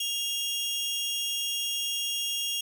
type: tone pair together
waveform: sawtooth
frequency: 2807 / 3297 Hz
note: F7 / G#7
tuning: +8 / -13 cents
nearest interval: minor third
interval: 279 cents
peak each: -28 dBFS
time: 0-2.61 s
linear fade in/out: 5 ms
effects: none